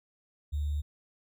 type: tone with sample-and-hold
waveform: sine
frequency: 73.6 Hz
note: D2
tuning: 4 cents sharp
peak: -28 dBFS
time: 0.52-0.82 s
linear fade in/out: 20 ms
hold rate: 3675 Hz
effects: none